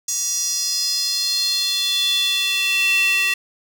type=tone with high-pass filter sweep; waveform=square; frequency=384.3 Hz; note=G4; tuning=34 cents flat; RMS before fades=-20 dBFS; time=0.08-3.34 s; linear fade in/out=5 ms; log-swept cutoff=6300 to 2400 Hz; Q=6.1; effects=none